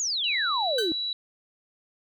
sine exponential sweep, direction down, 7040 to 304.5 Hz, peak -25 dBFS, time 0-0.92 s, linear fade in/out 0 ms
sine tone, 3925 Hz, B7, 11 cents flat, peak -27 dBFS, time 0.24-1.13 s, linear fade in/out 2 ms
sawtooth tone with exponential decay, 1536 Hz, G6, 36 cents flat, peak -22 dBFS, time 0.78-0.95 s, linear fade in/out 5 ms, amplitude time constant 36 ms
effects none

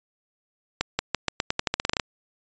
accelerating click train, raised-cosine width 0.2 ms, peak -5 dBFS, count 15, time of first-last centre 0.81-1.998 s, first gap 180 ms, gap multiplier 0.87, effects resampled to 16000 Hz

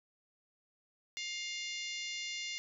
harmonic tone with a mistuned harmonic, 705 Hz, F5, 16 cents sharp, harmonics 3 / 4 / 5 / 6 / 7 / 8 / 9 / 10, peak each -42 / -44 / -46 / -48 / -49 / -50 / -51 / -52 dBFS, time 1.17-2.58 s, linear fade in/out 0 ms, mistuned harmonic 9, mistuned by -17 cents, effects none

